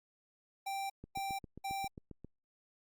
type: tone bursts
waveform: square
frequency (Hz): 784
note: G5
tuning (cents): 0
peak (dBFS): -37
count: 3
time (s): 0.66-1.88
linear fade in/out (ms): 10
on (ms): 240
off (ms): 250
type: click train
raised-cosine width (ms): 3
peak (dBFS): -34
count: 10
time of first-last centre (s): 1.04-2.246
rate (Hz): 7.46
effects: Opus 48 kbps